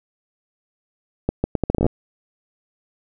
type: accelerating click train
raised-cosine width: 2 ms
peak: -5 dBFS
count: 12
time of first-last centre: 1.29-1.865 s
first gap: 150 ms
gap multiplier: 0.75
effects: none